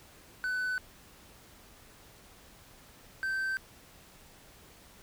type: tone pair in turn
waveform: triangle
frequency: 1503 / 1552.4 Hz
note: F#6 / G6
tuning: +27 / -17 cents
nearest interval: minor second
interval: 56 cents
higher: second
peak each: -28 dBFS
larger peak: neither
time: 0.44-0.78 / 3.23-3.57 s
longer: neither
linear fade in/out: 0 ms
effects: pink hiss -56 dBFS RMS until 5.02 s